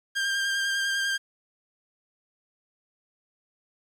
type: tone with vibrato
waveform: sawtooth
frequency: 1595 Hz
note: G6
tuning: 30 cents sharp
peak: -21 dBFS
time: 0.15-1.18 s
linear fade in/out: 20 ms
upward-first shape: square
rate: 10 Hz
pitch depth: 15 cents each way
effects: low-pass 8000 Hz 12 dB/octave + 9-bit